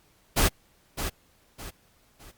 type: noise with echo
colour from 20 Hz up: pink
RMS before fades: -21 dBFS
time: 0.36-0.49 s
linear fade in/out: 20 ms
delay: 610 ms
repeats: 3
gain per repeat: -9 dB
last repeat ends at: 2.32 s
effects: pink hiss -63 dBFS RMS until 2.37 s + Opus 48 kbps